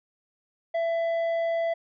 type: tone with tanh clipping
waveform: triangle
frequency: 667 Hz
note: E5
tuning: 20 cents sharp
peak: -25 dBFS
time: 0.74-1.74 s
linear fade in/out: 10 ms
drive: 11 dB
effects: none